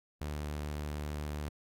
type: tone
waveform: sawtooth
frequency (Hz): 74.4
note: D2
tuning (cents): +23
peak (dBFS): -32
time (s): 0.21-1.49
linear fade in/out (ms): 5
effects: AAC 64 kbps